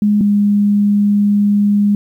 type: tone pair in turn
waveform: sine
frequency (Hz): 207.7 / 204.7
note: G#3 / G#3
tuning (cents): 0 / -25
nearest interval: unison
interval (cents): 25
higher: first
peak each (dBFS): -9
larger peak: neither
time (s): 0.02-0.21 / 0.21-1.95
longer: second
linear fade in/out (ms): 2
effects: 8-bit